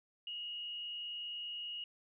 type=tone with frequency modulation; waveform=sine; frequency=2875 Hz; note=F7; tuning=50 cents sharp; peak=-40 dBFS; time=0.27-1.84 s; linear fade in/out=2 ms; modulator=131 Hz; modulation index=0.33; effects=none